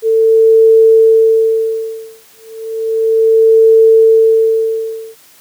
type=tone with tremolo; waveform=sine; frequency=446.7 Hz; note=A4; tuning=26 cents sharp; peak=-3 dBFS; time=0.02-5.16 s; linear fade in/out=50 ms; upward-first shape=sine; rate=0.33 Hz; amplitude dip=100%; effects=white hiss -44 dBFS RMS until 5.4 s + high-pass 100 Hz 12 dB/octave